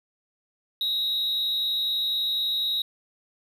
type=tone with amplitude modulation; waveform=triangle; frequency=3812 Hz; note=A#7; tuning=38 cents sharp; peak=-19 dBFS; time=0.81-2.82 s; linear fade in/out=2 ms; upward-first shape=sine; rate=220 Hz; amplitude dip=65%; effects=none